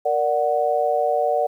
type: chord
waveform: sine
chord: Bb augmented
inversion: none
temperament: equal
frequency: 466.2 / 587.3 / 740 Hz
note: Bb4 / D5 / F#5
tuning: 0 / 0 / 0 cents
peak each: -24 / -21 / -21 dBFS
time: 0.05-1.47 s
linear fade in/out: 10 ms
effects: 9-bit